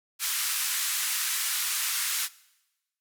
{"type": "band-pass noise", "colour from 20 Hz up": "white", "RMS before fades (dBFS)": -29, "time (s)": [0.19, 2.29], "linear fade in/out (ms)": 50, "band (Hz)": [1200, 14000], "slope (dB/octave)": 24, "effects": ["noise-tail reverb RT60 1.0 s tail -21 dB re dry"]}